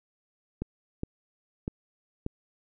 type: clicks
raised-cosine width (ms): 3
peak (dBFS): -18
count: 4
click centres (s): 0.62 / 1.034 / 1.679 / 2.264
effects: none